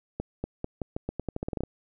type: accelerating click train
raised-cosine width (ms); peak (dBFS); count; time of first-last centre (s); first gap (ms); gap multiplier
2; -17; 15; 0.2-1.636; 240; 0.85
effects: none